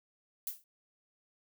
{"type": "noise with exponential decay", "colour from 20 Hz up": "violet", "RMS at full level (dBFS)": -33, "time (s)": [0.47, 0.64], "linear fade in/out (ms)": 1, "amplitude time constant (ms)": 36, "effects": []}